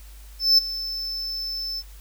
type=tone with ADSR envelope; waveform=triangle; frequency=5274 Hz; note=E8; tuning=in tune; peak=-10 dBFS; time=0.39-1.83 s; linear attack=190 ms; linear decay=13 ms; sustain=-16 dB; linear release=44 ms; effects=added 50 Hz sine -41 dBFS peak until 2 s + white hiss -52 dBFS RMS until 2 s